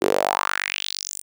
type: tone with high-pass filter sweep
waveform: sawtooth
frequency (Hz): 48.59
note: G1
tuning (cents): -15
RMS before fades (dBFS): -24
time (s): 0.01-1.22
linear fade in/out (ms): 20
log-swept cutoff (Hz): 350 to 9300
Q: 4.2
effects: none